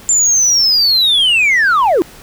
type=linear sweep; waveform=sine; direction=down; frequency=7290 to 301.5 Hz; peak=-6 dBFS; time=0.09-2.02 s; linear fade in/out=0 ms; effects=tanh soft clip ceiling -7 dBFS + pink hiss -38 dBFS RMS until 2.22 s

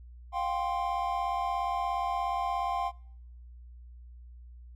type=chord; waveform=triangle; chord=F suspended second; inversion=none; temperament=equal with one note detuned; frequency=707 / 784 / 1046.5 Hz; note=F5 / G5 / C6; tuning=+21 / 0 / 0 cents; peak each=-31 dBFS; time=0.32-2.92 s; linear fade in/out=50 ms; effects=noise-tail reverb RT60 0.7 s tail -25 dB re dry + added 60 Hz sine -46 dBFS peak until 4.75 s

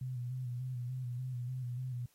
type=tone with vibrato; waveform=sine; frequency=125.4 Hz; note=B2; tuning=27 cents sharp; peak=-36 dBFS; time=0.01-2.06 s; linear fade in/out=5 ms; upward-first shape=square; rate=3.4 Hz; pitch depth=42 cents each way; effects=white hiss -71 dBFS RMS until 2.14 s + AAC 48 kbps

